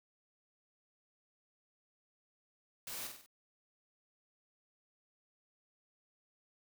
white noise with echo, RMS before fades -44 dBFS, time 2.87-3.07 s, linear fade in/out 2 ms, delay 48 ms, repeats 4, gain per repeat -5 dB, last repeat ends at 3.262 s, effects none

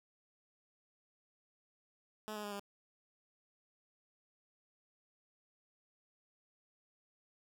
10% pulse tone with pitch steps, 214.3 / 209.9 / 205.6 / 201.3 Hz, A3 / G#3 / G#3 / G3, -45 / +19 / -17 / +46 cents, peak -33 dBFS, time 2.28-2.596 s, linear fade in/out 0 ms, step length 79 ms, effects none

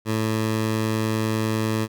15% pulse tone, 110 Hz, A2, in tune, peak -15 dBFS, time 0.05-1.88 s, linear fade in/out 50 ms, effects none

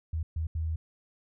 sine tone bursts at uneven times, 80.2 Hz, E2, 47 cents flat, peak -28 dBFS, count 3, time 0.13-0.23 / 0.36-0.47 / 0.55-0.76 s, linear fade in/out 5 ms, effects none

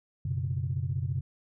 sine chord, F# suspended fourth, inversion none, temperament equal, 92.5 / 123.47 / 138.59 Hz, F#2 / B2 / C#3, 0 / 0 / 0 cents, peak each -32 dBFS, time 0.25-1.21 s, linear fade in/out 5 ms, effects tanh soft clip ceiling -19 dBFS

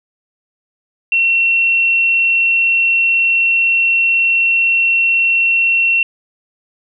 sine tone, 2719 Hz, F7, 47 cents flat, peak -10 dBFS, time 1.12-6.03 s, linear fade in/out 2 ms, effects none

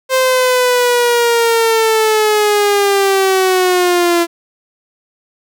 sawtooth linear sweep, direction down, 523.3 to 338.9 Hz, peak -6 dBFS, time 0.09-4.27 s, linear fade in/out 50 ms, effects none

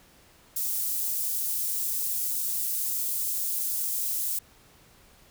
white high-pass noise, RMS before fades -29 dBFS, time 0.56-4.39 s, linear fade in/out 5 ms, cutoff 8900 Hz, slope 12 dB/octave, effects pink hiss -57 dBFS RMS until 5.3 s

